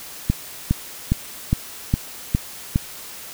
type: click train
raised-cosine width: 5 ms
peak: -4 dBFS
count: 7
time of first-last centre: 0.3-2.759 s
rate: 2.44 Hz
effects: white hiss -37 dBFS RMS until 3.33 s